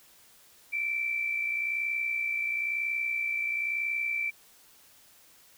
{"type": "tone pair together", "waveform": "sine", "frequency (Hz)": [2277, 2338], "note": ["C#7", "D7"], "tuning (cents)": [46, -8], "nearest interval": "unison", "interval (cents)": 46, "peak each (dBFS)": [-38, -28], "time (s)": [0.72, 4.31], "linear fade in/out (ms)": 20, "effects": ["white hiss -58 dBFS RMS until 5.57 s"]}